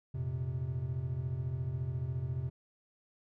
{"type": "chord", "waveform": "triangle", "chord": "F suspended fourth", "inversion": "none", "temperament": "equal", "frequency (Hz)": [87.31, 116.54, 130.81], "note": ["F2", "Bb2", "C3"], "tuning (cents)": [0, 0, 0], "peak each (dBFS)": [-38, -38, -33], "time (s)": [0.14, 2.5], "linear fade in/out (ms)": 10, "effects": []}